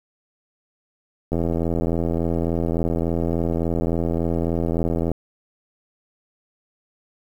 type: click train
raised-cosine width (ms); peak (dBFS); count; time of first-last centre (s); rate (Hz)
2; -10; 318; 1.32-5.116; 83.5
effects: 8-bit